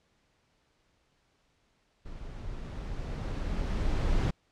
brown noise with level ramp, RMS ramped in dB -43 to -25 dBFS, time 2.05-4.31 s, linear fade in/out 10 ms, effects pink hiss -71 dBFS RMS until 4.51 s + low-pass 6000 Hz 12 dB/octave

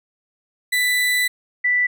35% pulse / sine tone pair in turn, 1986 / 1975.8 Hz, B6 / B6, +9 / 0 cents, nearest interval unison, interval 9 cents, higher first, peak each -15 dBFS, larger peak neither, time 0.72-1.28 / 1.64-1.87 s, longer first, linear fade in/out 10 ms, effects none

